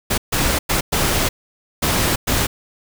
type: noise bursts at uneven times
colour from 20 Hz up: pink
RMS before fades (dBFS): -18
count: 6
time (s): 0.1-0.18 / 0.32-0.59 / 0.69-0.81 / 0.92-1.29 / 1.82-2.16 / 2.27-2.47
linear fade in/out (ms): 10
effects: none